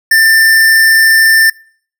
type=tone; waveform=square; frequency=1787 Hz; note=A6; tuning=26 cents sharp; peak=-5 dBFS; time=0.11-1.5 s; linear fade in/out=5 ms; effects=noise-tail reverb RT60 0.5 s tail -25 dB re dry